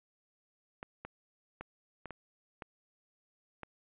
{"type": "clicks", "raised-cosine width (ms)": 0.5, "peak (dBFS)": -27, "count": 7, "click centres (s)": [0.829, 1.05, 1.61, 2.057, 2.107, 2.622, 3.633], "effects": ["resampled to 8000 Hz"]}